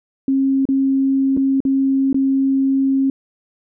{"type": "tone with dropouts", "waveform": "sine", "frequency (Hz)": 269.7, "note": "C#4", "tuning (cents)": -47, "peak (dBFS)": -13, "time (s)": [0.28, 3.1], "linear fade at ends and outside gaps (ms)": 2, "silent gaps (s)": [[0.654, 0.688], [1.367, 1.373], [1.604, 1.651], [2.129, 2.144]], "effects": []}